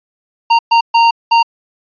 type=tone bursts at uneven times; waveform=square; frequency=925 Hz; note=A#5; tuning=14 cents flat; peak=-7 dBFS; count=4; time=0.5-0.59 / 0.71-0.81 / 0.94-1.11 / 1.31-1.43 s; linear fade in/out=10 ms; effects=resampled to 11025 Hz